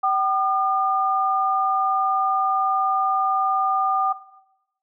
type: tone pair together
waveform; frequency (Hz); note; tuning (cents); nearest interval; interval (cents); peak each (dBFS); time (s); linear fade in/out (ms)
sine; 768 / 1209.3; G5 / D#6; -36 / -50; minor sixth; 786; -20 / -20; 0.03-4.13; 10
effects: noise-tail reverb RT60 0.9 s tail -17 dB re dry